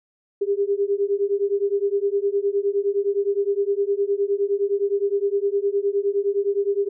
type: beating tone pair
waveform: sine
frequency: 396.6 / 406.3 Hz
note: G4 / G#4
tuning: +20 / -38 cents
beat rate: 9.7 Hz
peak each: -22 / -22 dBFS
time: 0.41-6.89 s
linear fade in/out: 10 ms
effects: none